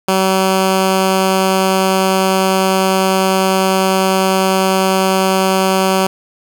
10% pulse tone, 190 Hz, F#3, 46 cents sharp, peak -3 dBFS, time 0.08-6.07 s, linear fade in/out 5 ms, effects none

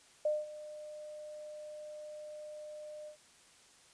sine tone with ADSR envelope, 605 Hz, D#5, 49 cents flat, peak -27 dBFS, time 0.25-3.17 s, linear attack 5 ms, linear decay 200 ms, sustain -17 dB, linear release 99 ms, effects white hiss -62 dBFS RMS until 3.93 s + resampled to 22050 Hz

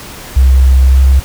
sine tone with pitch glide, 65.4 to 66.5 Hz, C2 to C2, 0 to +29 cents, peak -3 dBFS, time 0.36-1.2 s, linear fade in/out 10 ms, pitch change +29 cents, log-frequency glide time 0.87-1.01 s, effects pink hiss -29 dBFS RMS until 1.24 s

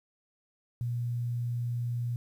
sine tone, 120 Hz, B2, 49 cents flat, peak -29 dBFS, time 0.81-2.16 s, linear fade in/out 0 ms, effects 10-bit

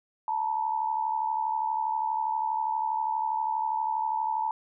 sine tone pair together, 880 / 952.4 Hz, A5 / A#5, 0 / +37 cents, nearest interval minor second, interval 137 cents, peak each -27 / -31 dBFS, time 0.28-4.51 s, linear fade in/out 2 ms, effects none

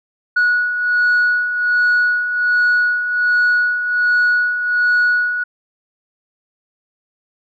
sine beating tone pair, 1461 / 1462.3 Hz, F#6 / F#6, -22 / -21 cents, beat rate 1.3 Hz, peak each -19 / -12 dBFS, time 0.36-5.44 s, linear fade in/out 10 ms, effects tanh soft clip ceiling -9 dBFS

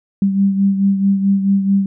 sine beating tone pair, 196 / 200.6 Hz, G3 / G3, 0 / +40 cents, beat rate 4.6 Hz, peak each -12 / -20 dBFS, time 0.22-1.86 s, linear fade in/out 2 ms, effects none

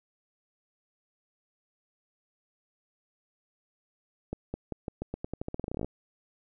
accelerating click train, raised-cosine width 2 ms, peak -20 dBFS, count 21, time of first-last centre 4.33-5.846 s, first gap 210 ms, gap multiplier 0.87, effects none

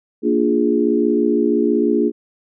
sine chord, Bb dominant seventh, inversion none, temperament equal with one note detuned, 232.4 / 293.7 / 349.2 / 415.3 Hz, Bb3 / D4 / F4 / Ab4, -5 / 0 / 0 / 0 cents, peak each -19 dBFS, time 0.22-2.12 s, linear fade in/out 50 ms, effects none

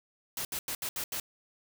white noise bursts at uneven times, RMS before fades -35 dBFS, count 6, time 0.37-0.45 / 0.52-0.59 / 0.68-0.75 / 0.82-0.89 / 0.96-1.04 / 1.12-1.2 s, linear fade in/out 2 ms, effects none

